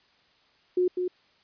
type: tone with echo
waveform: sine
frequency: 362.2 Hz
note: F#4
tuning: 37 cents flat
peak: -20 dBFS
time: 0.77-0.88 s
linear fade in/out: 5 ms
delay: 200 ms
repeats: 1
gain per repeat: -5 dB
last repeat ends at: 1.08 s
effects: white hiss -63 dBFS RMS until 1.43 s + resampled to 11025 Hz